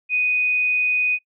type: tone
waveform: sine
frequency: 2489 Hz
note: D#7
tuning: in tune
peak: -17 dBFS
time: 0.09-1.19 s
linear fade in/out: 50 ms
effects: noise-tail reverb RT60 0.1 s tail -21 dB re dry